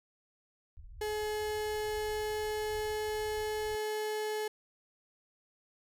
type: low-pass noise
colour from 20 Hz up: pink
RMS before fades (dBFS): -50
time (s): 0.77-3.75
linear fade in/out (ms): 0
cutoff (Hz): 100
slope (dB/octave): 48
type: tone with pitch glide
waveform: 35% pulse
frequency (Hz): 424.9 to 427.9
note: G#4 to A4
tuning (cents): +40 to -48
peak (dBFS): -31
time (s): 1.01-4.48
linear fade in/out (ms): 5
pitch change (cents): +12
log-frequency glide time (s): 1.14-3.58
effects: none